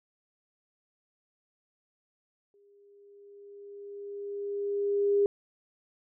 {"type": "tone with exponential growth", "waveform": "sine", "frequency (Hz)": 404.3, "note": "G#4", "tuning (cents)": -46, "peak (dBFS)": -20, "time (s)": [2.54, 5.26], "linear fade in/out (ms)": 1, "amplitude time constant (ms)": 590, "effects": []}